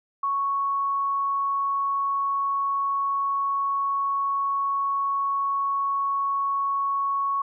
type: tone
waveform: sine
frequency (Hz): 1108.7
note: C#6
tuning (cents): 0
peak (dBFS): -22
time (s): 0.23-7.42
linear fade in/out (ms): 5
effects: none